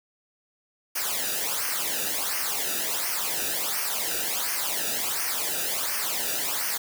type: noise with flanger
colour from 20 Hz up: white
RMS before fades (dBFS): -28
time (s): 0.95-6.78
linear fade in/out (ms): 10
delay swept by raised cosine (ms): 0.26 to 0.95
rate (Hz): 1.4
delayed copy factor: -0.75
effects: none